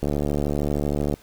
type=click train; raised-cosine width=2 ms; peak=-11 dBFS; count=82; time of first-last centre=0.03-1.14 s; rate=73 Hz; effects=pink hiss -52 dBFS RMS until 1.22 s